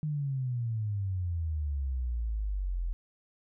sine exponential sweep, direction down, 155 to 41.16 Hz, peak -29 dBFS, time 0.03-2.93 s, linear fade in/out 0 ms, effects none

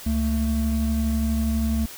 triangle tone pair together, 70.3 / 223.2 Hz, C#2 / A3, +25 / +25 cents, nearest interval octave + minor sixth, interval 2000 cents, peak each -21 dBFS, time 0.06-1.86 s, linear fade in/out 5 ms, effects white hiss -40 dBFS RMS until 1.97 s

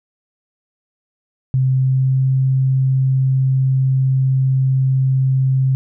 sine tone with pitch glide, 130.81 to 132.25 Hz, C3 to C3, 0 to +19 cents, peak -12 dBFS, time 1.54-5.75 s, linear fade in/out 0 ms, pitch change +19 cents, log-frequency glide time 1.69-2.26 s, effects none

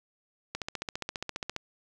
click train, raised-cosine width 0.2 ms, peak -16 dBFS, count 16, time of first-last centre 0.55-1.564 s, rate 14.8 Hz, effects none

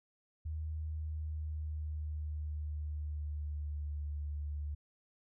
sine tone with pitch glide, 78 to 73.62 Hz, D#2 to D2, +5 to +5 cents, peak -36 dBFS, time 0.45-4.75 s, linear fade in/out 10 ms, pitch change -100 cents, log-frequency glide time 0.74-4.06 s, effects none

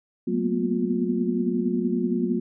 sine tone cluster, 185.8 / 221.9 / 237.6 / 248.3 / 356.6 Hz, F#3 / A3 / A#3 / B3 / F4, +7 / +15 / +33 / +9 / +36 cents, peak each -28 dBFS, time 0.27-2.4 s, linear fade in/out 10 ms, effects none

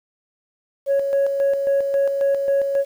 sine tone with tremolo, 554.4 Hz, C#5, in tune, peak -13 dBFS, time 0.86-2.85 s, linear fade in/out 50 ms, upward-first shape square, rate 3.7 Hz, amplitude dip 50%, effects tanh soft clip ceiling -13 dBFS + 8-bit

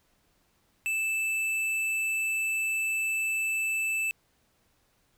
triangle tone with hard clipping, 2637 Hz, E7, in tune, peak -28 dBFS, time 0.86-4.11 s, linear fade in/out 0 ms, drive 13 dB, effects pink hiss -69 dBFS RMS until 5.17 s

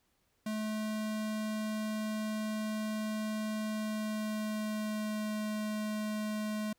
square tone with pitch glide, 215.5 to 213.3 Hz, A3 to G#3, -36 to +46 cents, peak -34 dBFS, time 0.46-6.73 s, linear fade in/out 5 ms, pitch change -18 cents, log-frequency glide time 3.67-5.41 s, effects pink hiss -75 dBFS RMS until 6.78 s

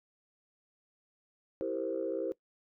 sine chord, C dominant seventh, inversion first, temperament equal, 329.6 / 392 / 466.2 / 523.3 Hz, E4 / G4 / Bb4 / C5, 0 / 0 / 0 / 0 cents, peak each -37 / -37 / -37 / -36 dBFS, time 1.61-2.32 s, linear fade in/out 0 ms, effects noise-tail reverb RT60 0.1 s tail -20 dB re dry + tanh soft clip ceiling -23 dBFS

